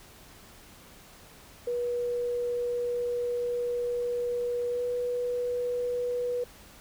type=tone with pitch glide; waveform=sine; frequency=484 to 489.1 Hz; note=B4 to B4; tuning=-35 to -17 cents; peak=-27 dBFS; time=1.67-6.44 s; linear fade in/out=5 ms; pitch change=+18 cents; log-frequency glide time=4.69-4.81 s; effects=pink hiss -52 dBFS RMS until 6.8 s